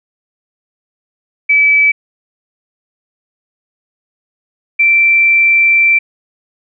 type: tone pair in turn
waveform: sine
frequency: 2300 / 2344 Hz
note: D7 / D7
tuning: -37 / -4 cents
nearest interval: unison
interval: 33 cents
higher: second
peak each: -6 dBFS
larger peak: neither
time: 1.49-1.92 / 4.79-5.99 s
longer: second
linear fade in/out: 10 ms
effects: none